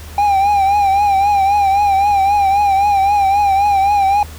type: tone with vibrato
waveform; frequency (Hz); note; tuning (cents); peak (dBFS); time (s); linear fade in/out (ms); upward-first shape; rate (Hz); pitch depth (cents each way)
triangle; 800; G5; +35; -8; 0.18-4.23; 2; triangle; 3.8; 75
effects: added 77 Hz sine -30 dBFS peak until 4.38 s + pink hiss -37 dBFS RMS until 4.38 s